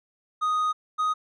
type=tone pair in turn; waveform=triangle; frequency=1244.5 / 1249.9 Hz; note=D#6 / D#6; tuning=0 / +7 cents; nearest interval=unison; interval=7 cents; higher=second; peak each=-20 dBFS; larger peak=neither; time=0.41-0.73 / 0.98-1.14 s; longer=first; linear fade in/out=20 ms; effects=resampled to 22050 Hz